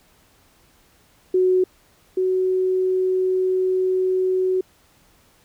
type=tone pair in turn; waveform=sine; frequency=369.3 / 372.3 Hz; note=F#4 / F#4; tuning=-3 / +11 cents; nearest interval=unison; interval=14 cents; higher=second; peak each=-14 / -17 dBFS; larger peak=first; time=1.34-1.64 / 2.17-4.61 s; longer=second; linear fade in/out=5 ms; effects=pink hiss -57 dBFS RMS until 5.44 s